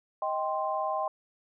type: chord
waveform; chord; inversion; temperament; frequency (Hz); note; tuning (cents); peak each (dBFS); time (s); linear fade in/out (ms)
sine; C minor; first; just; 627.9 / 784.9 / 1046.5; Eb5 / G5 / C6; +16 / +2 / 0; -32; 0.22-1.08; 2
effects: none